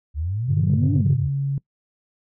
sine exponential two-way sweep, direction up then down, 69.5 to 299.7 to 69.5 Hz, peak -22 dBFS, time 0.14-1.3 s, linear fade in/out 50 ms, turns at 0.94 s
sine chord, G minor, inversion none, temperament equal, 98 / 116.54 / 146.83 Hz, G2 / Bb2 / D3, 0 / 0 / 0 cents, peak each -20 / -25 / -21 dBFS, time 0.47-1.18 s, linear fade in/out 50 ms
sine tone, 138.7 Hz, C#3, 1 cent sharp, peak -20 dBFS, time 0.7-1.58 s, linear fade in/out 2 ms
effects noise-tail reverb RT60 0.1 s tail -23 dB re dry + tanh soft clip ceiling -9 dBFS

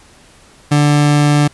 30% pulse tone, 146.83 Hz, D3, in tune, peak -6 dBFS, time 0.71-1.48 s, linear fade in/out 10 ms, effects pink hiss -45 dBFS RMS until 1.53 s + resampled to 24000 Hz

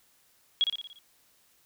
sine tone with echo, 3316 Hz, G#7, 3 cents flat, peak -20 dBFS, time 0.61-0.64 s, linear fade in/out 0 ms, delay 58 ms, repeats 6, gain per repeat -5 dB, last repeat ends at 0.988 s, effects white hiss -65 dBFS RMS until 1.65 s

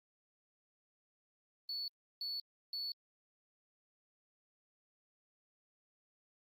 sine tone bursts, 4435 Hz, C#8, in tune, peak -36 dBFS, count 3, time 1.69-2.92 s, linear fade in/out 2 ms, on 190 ms, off 330 ms, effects tanh soft clip ceiling -36 dBFS + Opus 32 kbps

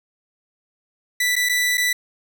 sawtooth tone with dropouts, 1975.5 Hz, B6, in tune, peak -14 dBFS, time 1.2-1.93 s, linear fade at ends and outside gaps 5 ms, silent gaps 1.356-1.363 / 1.489-1.494 / 1.773-1.778 s, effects none

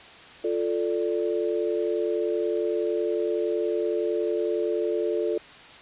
sine chord, D minor, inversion first, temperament equal, 349.2 / 440 / 587.3 Hz, F4 / A4 / D5, 0 / 0 / 0 cents, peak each -27 / -26 / -31 dBFS, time 0.44-5.38 s, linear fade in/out 5 ms, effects white hiss -46 dBFS RMS until 5.81 s + resampled to 8000 Hz

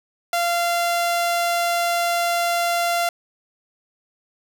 sawtooth tone, 690 Hz, F5, 21 cents flat, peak -15 dBFS, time 0.33-3.09 s, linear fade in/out 2 ms, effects none

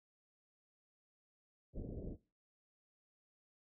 pink low-pass noise, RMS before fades -45 dBFS, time 1.73-2.17 s, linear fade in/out 50 ms, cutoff 560 Hz, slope 48 dB/octave, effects noise-tail reverb RT60 0.3 s tail -18 dB re dry

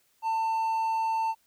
triangle tone, 895 Hz, A5, 29 cents sharp, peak -23 dBFS, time 0.22-1.35 s, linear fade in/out 50 ms, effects white hiss -68 dBFS RMS until 1.46 s

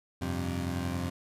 20% pulse chord, F suspended second, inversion none, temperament equal, 87.31 / 98 / 130.81 Hz, F2 / G2 / C3, 0 / 0 / 0 cents, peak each -28 / -34 / -33 dBFS, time 0.21-1.1 s, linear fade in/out 10 ms, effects resampled to 32000 Hz

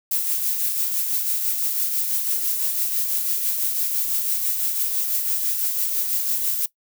violet noise with tremolo, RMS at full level -21 dBFS, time 0.11-6.66 s, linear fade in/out 5 ms, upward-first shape triangle, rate 6 Hz, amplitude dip 45%, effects noise-tail reverb RT60 0.1 s tail -19 dB re dry

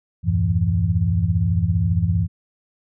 sine tone cluster, 79.1 / 94 / 111.7 / 166.8 Hz, D#2 / F#2 / A2 / E3, +29 / +28 / +27 / +21 cents, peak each -25 / -19 / -24 / -22 dBFS, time 0.23-2.28 s, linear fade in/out 50 ms, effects none

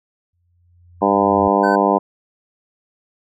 sine tone with exponential growth, 87.5 Hz, F2, 4 cents sharp, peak -25 dBFS, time 0.33-1.48 s, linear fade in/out 5 ms, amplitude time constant 250 ms
harmonic tone, 100 Hz, G2, 35 cents sharp, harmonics 2 / 3 / 4 / 5 / 6 / 7 / 8 / 9 / 10, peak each -21 / -21 / -21 / -21 / -21 / -21 / -21 / -21 / -21 dBFS, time 1.01-1.99 s, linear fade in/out 20 ms
triangle tone, 1523 Hz, F#6, 50 cents sharp, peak -20 dBFS, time 1.63-1.76 s, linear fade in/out 10 ms
effects none

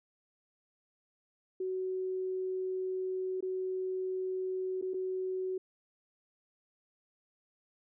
sine tone with dropouts, 373.5 Hz, F#4, 16 cents sharp, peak -32 dBFS, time 1.6-5.58 s, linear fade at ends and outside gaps 5 ms, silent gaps 3.407-3.425 / 4.814-4.823 / 4.936-4.941 s, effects none

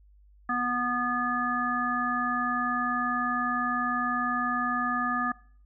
harmonic tone, 244.9 Hz, B3, 14 cents flat, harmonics 1 / 3 / 5 / 7, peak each -32 / -34 / -28 / -31 dBFS, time 0.49-5.32 s, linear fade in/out 5 ms, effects noise-tail reverb RT60 0.5 s tail -22 dB re dry + added 50 Hz sine -54 dBFS peak until 5.65 s

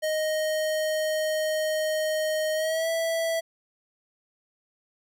square tone with pitch glide, 622.3 to 657.8 Hz, D#5 to E5, 0 to -4 cents, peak -25 dBFS, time 0.02-3.41 s, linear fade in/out 20 ms, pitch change +96 cents, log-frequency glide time 2.54-2.89 s, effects none

